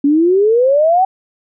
sine exponential sweep, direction up, 277.2 to 775 Hz, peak -8 dBFS, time 0.04-1.05 s, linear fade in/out 5 ms, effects none

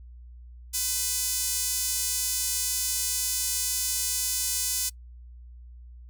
sawtooth tone with high-pass filter, 503 Hz, B4, 32 cents sharp, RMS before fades -28 dBFS, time 0.73-4.9 s, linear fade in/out 20 ms, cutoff 6900 Hz, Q 1.1, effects noise-tail reverb RT60 0.1 s tail -25 dB re dry + added 60 Hz sine -43 dBFS peak until 6.09 s

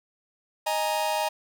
45% pulse chord, D# suspended fourth, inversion none, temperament just, 622.3 / 829.7 / 933.4 Hz, D#5 / G#5 / A#5, 0 / -2 / +2 cents, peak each -29 dBFS, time 0.66-1.29 s, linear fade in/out 10 ms, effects none

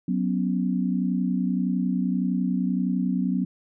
sine chord, F# suspended fourth, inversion none, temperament just, 185 / 246.7 / 277.5 Hz, F#3 / B3 / C#4, 0 / -2 / +2 cents, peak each -24 / -26 / -30 dBFS, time 0.08-3.45 s, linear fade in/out 5 ms, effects none

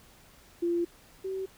sine tone pair in turn, 343.7 / 381.8 Hz, F4 / G4, -28 / -46 cents, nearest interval major second, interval 182 cents, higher second, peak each -25 / -31 dBFS, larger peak first, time 0.62-0.85 / 1.24-1.46 s, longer first, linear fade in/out 10 ms, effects pink hiss -57 dBFS RMS until 1.57 s

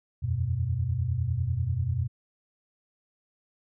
sine chord, E suspended second, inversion none, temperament equal, 82.41 / 92.5 / 123.47 Hz, E2 / F#2 / B2, 0 / 0 / 0 cents, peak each -32 / -29 / -28 dBFS, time 0.22-2.08 s, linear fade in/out 20 ms, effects none

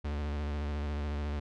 45% pulse tone with vibrato, 73.42 Hz, D2, in tune, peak -32 dBFS, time 0.04-1.4 s, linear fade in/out 10 ms, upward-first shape square, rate 14 Hz, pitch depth 37 cents each way, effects low-pass 4000 Hz 12 dB/octave

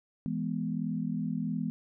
sine chord, E major, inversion none, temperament equal, 164.81 / 207.7 / 246.9 Hz, E3 / G#3 / B3, 0 / 0 / 0 cents, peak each -34 / -34 / -34 dBFS, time 0.26-1.7 s, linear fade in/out 0 ms, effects none

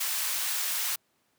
white high-pass noise, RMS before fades -30 dBFS, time 0-0.96 s, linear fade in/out 10 ms, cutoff 1000 Hz, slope 12 dB/octave, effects pink hiss -71 dBFS RMS until 1.38 s + high-pass 150 Hz 12 dB/octave

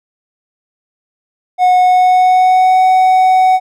triangle tone with pitch glide, 730 to 747.1 Hz, F#5 to F#5, -24 to +17 cents, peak -4 dBFS, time 1.58-3.6 s, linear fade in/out 50 ms, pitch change +41 cents, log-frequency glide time 1.78-2.83 s, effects none

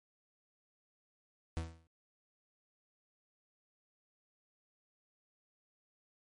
40% pulse tone with exponential decay, 81.8 Hz, E2, 13 cents flat, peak -31 dBFS, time 1.57-1.87 s, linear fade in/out 0 ms, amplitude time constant 64 ms, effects MP3 48 kbps

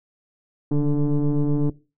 sine tone with frequency modulation, 144 Hz, D3, 34 cents flat, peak -14 dBFS, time 0.71-1.7 s, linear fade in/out 5 ms, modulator 148 Hz, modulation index 1.4, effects noise-tail reverb RT60 0.3 s tail -20 dB re dry + tanh soft clip ceiling -16 dBFS

